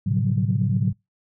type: tone cluster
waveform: sine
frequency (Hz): 108.3 / 126.6 / 142.4 / 180.3 / 189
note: A2 / B2 / C#3 / F#3 / F#3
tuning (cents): -27 / +43 / +47 / -45 / +37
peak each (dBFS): -22 / -26 / -25 / -26 / -26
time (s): 0.06-0.93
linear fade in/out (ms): 10
effects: noise-tail reverb RT60 0.2 s tail -26 dB re dry + tanh soft clip ceiling -8 dBFS